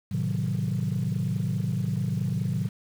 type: chord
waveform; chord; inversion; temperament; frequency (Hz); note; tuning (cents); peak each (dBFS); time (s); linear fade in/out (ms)
sine; A diminished seventh; none; equal; 110 / 130.81 / 155.56 / 185; A2 / C3 / Eb3 / Gb3; 0 / 0 / 0 / 0; -29; 0.11-2.69; 10
effects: tanh soft clip ceiling -19 dBFS + 8-bit